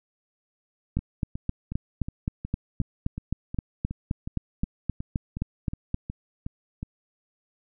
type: two click trains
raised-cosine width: 5 ms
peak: -20 / -13 dBFS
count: 17 / 20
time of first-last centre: 0.99-6.829 / 0.97-5.944 s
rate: 2.74 / 3.82 Hz
effects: none